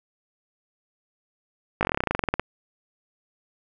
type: slowing click train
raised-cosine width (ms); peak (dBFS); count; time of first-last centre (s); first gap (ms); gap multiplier
0.5; -7; 18; 1.81-2.396; 19; 1.07
effects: none